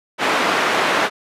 white band-pass noise, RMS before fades -18 dBFS, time 0.18-1.1 s, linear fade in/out 50 ms, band 290 to 1800 Hz, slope 12 dB/octave, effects resampled to 32000 Hz

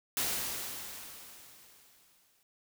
white noise with exponential decay, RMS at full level -31 dBFS, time 0.17-2.43 s, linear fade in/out 1 ms, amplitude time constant 490 ms, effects none

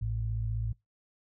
sine tone pair together, 54.48 / 110 Hz, A1 / A2, -16 / 0 cents, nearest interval octave, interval 1216 cents, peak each -33 / -31 dBFS, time 0.01-0.73 s, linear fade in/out 10 ms, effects noise-tail reverb RT60 0.2 s tail -24 dB re dry

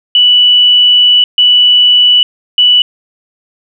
sine tone bursts at uneven times, 2960 Hz, F#7, in tune, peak -3 dBFS, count 3, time 0.15-1.24 / 1.38-2.23 / 2.58-2.82 s, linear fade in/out 2 ms, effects none

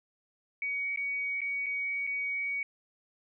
sine tone with dropouts, 2251 Hz, C#7, 26 cents sharp, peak -30 dBFS, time 0.62-2.63 s, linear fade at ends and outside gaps 2 ms, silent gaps 0.961-0.973 / 1.407-1.416 / 1.661-1.665 / 2.068-2.073 s, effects none

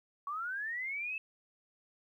sine linear sweep, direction up, 1108.7 to 2637 Hz, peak -35 dBFS, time 0.27-1.18 s, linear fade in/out 2 ms, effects 12-bit

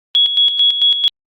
sine tone with tremolo, 3348 Hz, G#7, 13 cents sharp, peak -8 dBFS, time 0.15-1.08 s, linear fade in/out 0 ms, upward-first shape square, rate 4.5 Hz, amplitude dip 60%, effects Opus 32 kbps

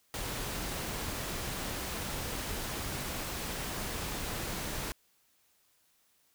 pink noise, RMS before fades -37 dBFS, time 0.14-4.92 s, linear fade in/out 0 ms, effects white hiss -70 dBFS RMS until 6.34 s

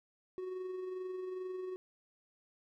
triangle tone with amplitude modulation, 370 Hz, F#4, in tune, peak -35 dBFS, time 0.38-1.76 s, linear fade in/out 0 ms, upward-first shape sine, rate 22.4 Hz, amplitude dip 35%, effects none

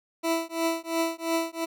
20% pulse tone with tremolo, 329.9 Hz, E4, 1 cent sharp, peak -17 dBFS, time 0.23-1.66 s, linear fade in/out 20 ms, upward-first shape triangle, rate 2.9 Hz, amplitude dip 100%, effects none

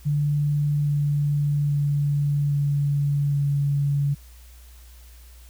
sine tone with pitch steps, 146.5 / 145.4 / 144.32 / 143.24 / 142.17 Hz, D3 / D3 / D3 / D3 / C#3, -4 / -17 / -30 / -43 / +44 cents, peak -19 dBFS, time 0.05-4.15 s, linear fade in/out 20 ms, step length 820 ms, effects added 60 Hz sine -44 dBFS peak until 5.49 s + white hiss -54 dBFS RMS until 5.49 s

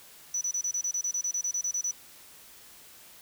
sine tone bursts, 5940 Hz, F#8, 6 cents sharp, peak -26 dBFS, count 16, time 0.34-1.912 s, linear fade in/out 5 ms, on 72 ms, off 28 ms, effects tanh soft clip ceiling -22 dBFS + white hiss -52 dBFS RMS until 3.21 s

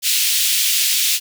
pink high-pass noise, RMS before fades -17 dBFS, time 0.02-1.2 s, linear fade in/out 50 ms, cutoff 2700 Hz, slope 24 dB/octave, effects none

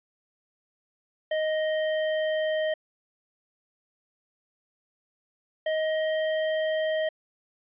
square tone pair in turn, 624 / 628.3 Hz, D#5 / D#5, +5 / +17 cents, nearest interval unison, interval 12 cents, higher second, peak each -25 dBFS, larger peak neither, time 1.31-2.74 / 5.66-7.09 s, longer neither, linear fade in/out 5 ms, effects resampled to 8000 Hz

